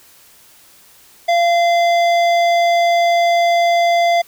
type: tone with hard clipping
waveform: sine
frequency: 688 Hz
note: F5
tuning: 26 cents flat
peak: -13 dBFS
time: 1.28-4.22 s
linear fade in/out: 10 ms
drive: 13 dB
effects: white hiss -47 dBFS RMS until 4.27 s